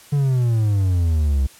triangle exponential sweep, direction down, 146.8 to 65.41 Hz, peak -13 dBFS, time 0.12-1.47 s, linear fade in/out 10 ms, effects white hiss -46 dBFS RMS until 1.59 s + low-pass 12000 Hz 12 dB/octave

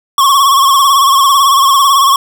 square tone with vibrato, 1100 Hz, C#6, 14 cents flat, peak -6 dBFS, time 0.18-2.16 s, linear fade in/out 2 ms, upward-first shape sine, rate 18 Hz, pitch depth 68 cents each way, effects none

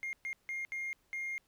triangle tone bursts at uneven times, 2125 Hz, C7, 26 cents sharp, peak -33 dBFS, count 5, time 0.03-0.13 / 0.25-0.33 / 0.49-0.65 / 0.72-0.93 / 1.13-1.38 s, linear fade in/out 0 ms, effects tanh soft clip ceiling -31 dBFS + pink hiss -73 dBFS RMS until 1.47 s

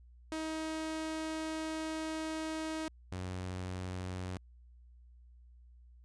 sawtooth tone pair in turn, 316.6 / 91.76 Hz, D#4 / F#2, +30 / -14 cents, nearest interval octave + major sixth, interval 2144 cents, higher first, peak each -32 / -34 dBFS, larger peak first, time 0.32-2.88 / 3.12-4.37 s, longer first, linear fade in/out 0 ms, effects added 60 Hz sine -55 dBFS peak until 6.04 s + resampled to 22050 Hz

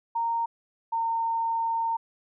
sine tone pair in turn, 925 / 913.8 Hz, A#5 / A#5, -14 / -35 cents, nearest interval unison, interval 21 cents, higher first, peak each -24 dBFS, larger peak neither, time 0.15-0.46 / 0.92-1.97 s, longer second, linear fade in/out 10 ms, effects none

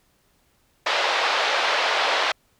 pink band-pass noise, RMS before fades -22 dBFS, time 0.86-2.32 s, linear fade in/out 5 ms, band 550 to 4400 Hz, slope 24 dB/octave, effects pink hiss -64 dBFS RMS until 2.59 s

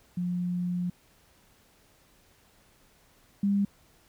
sine tone pair in turn, 177.7 / 200.2 Hz, F3 / G3, +30 / +37 cents, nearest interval major second, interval 207 cents, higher second, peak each -27 / -22 dBFS, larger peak second, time 0.17-0.9 / 3.43-3.65 s, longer first, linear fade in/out 5 ms, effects pink hiss -62 dBFS RMS until 4.08 s

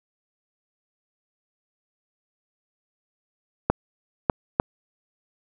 clicks, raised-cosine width 1 ms, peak -3 dBFS, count 3, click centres 3.7 / 4.298 / 4.599 s, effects none

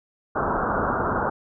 white low-pass noise, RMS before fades -24 dBFS, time 0.35-1.3 s, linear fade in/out 10 ms, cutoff 1500 Hz, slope 96 dB/octave, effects none

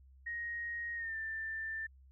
sine tone with pitch glide, 1875 to 1780 Hz, A#6 to A6, +10 to +20 cents, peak -37 dBFS, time 0.26-1.87 s, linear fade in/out 10 ms, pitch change -90 cents, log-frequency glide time 0.95-1.16 s, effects added 66 Hz sine -57 dBFS peak until 2.11 s

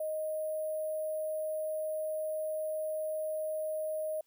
sine tone with sample-and-hold, 622.3 Hz, D#5, in tune, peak -32 dBFS, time 0-4.21 s, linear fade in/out 5 ms, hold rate 11025 Hz, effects white hiss -75 dBFS RMS until 4.26 s

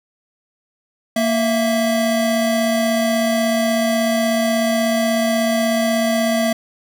square tone pair together, 231.9 / 659.3 Hz, A#3 / E5, -9 / 0 cents, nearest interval octave + tritone, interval 1809 cents, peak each -19 dBFS, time 1.16-6.53 s, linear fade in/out 5 ms, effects none

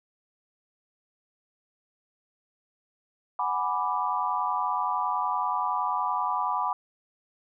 sine chord, G# half-diminished seventh, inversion third, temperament equal, 740 / 830.6 / 987.8 / 1174.7 Hz, F#5 / G#5 / B5 / D6, 0 / 0 / 0 / 0 cents, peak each -33 / -32 / -28 / -30 dBFS, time 3.39-6.73 s, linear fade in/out 2 ms, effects none

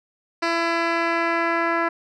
10% pulse tone with low-pass filter sweep, 335.2 Hz, E4, 29 cents sharp, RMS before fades -22 dBFS, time 0.42-1.89 s, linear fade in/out 10 ms, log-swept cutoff 4200 to 1700 Hz, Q 1.3, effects none

